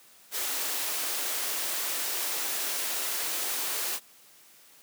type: high-pass noise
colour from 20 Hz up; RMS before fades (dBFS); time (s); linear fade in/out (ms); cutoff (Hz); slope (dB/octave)
white; -31; 0.31-4; 50; 290; 24
effects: white hiss -56 dBFS RMS until 4.82 s + high-pass 150 Hz 12 dB/octave